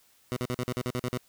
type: tone bursts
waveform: 15% pulse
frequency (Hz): 124.3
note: B2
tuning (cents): +12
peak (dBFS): -22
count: 10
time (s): 0.32-1.175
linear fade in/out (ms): 0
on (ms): 45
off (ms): 45
effects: white hiss -63 dBFS RMS until 1.28 s